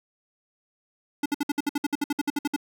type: tone bursts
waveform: square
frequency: 289.9 Hz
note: D4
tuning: 22 cents flat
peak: -23 dBFS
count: 16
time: 1.23-2.563 s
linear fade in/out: 5 ms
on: 28 ms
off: 59 ms
effects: none